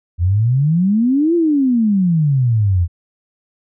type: exponential two-way sweep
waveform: sine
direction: up then down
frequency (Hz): 82.5 to 349.2 to 82.5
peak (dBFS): -11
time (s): 0.18-2.88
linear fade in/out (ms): 50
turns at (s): 1.35
effects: none